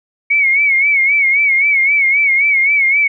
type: tone with vibrato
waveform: sine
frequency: 2219 Hz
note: C#7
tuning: 1 cent sharp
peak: -9 dBFS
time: 0.3-3.08 s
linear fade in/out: 10 ms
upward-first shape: sine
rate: 3.8 Hz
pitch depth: 84 cents each way
effects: none